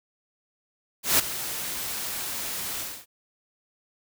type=noise with ADSR envelope; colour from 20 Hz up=white; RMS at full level=-18 dBFS; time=1.03-3.06 s; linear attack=160 ms; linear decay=12 ms; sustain=-14 dB; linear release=260 ms; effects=none